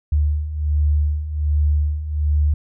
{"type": "beating tone pair", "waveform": "sine", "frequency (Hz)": [73.6, 74.9], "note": ["D2", "D2"], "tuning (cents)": [4, 35], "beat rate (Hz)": 1.3, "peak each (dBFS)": [-22, -17], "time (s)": [0.12, 2.54], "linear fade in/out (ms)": 5, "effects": []}